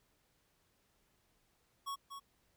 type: tone with echo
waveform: square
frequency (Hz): 1108.7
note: C#6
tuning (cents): 0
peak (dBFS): -39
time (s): 1.86-1.96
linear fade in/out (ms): 20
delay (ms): 240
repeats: 1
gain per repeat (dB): -7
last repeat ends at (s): 2.2
effects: pink hiss -75 dBFS RMS until 2.56 s